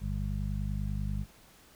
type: harmonic tone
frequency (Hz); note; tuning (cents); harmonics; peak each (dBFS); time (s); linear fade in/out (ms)
50.2; G1; +42; 1 / 2 / 3 / 4; -33 / -36 / -38 / -39; 0-1.26; 50
effects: pink hiss -58 dBFS RMS until 1.75 s